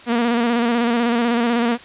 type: tone with vibrato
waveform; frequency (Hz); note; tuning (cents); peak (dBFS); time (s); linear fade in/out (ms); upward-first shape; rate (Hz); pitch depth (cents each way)
sawtooth; 236.1; A#3; +22; -12; 0.06-1.78; 50; square; 16; 38
effects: white hiss -41 dBFS RMS until 1.84 s + resampled to 8000 Hz